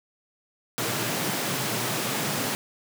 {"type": "high-pass noise", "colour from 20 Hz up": "pink", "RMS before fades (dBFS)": -28, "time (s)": [0.78, 2.55], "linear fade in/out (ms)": 0, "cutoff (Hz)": 110, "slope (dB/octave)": 96, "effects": []}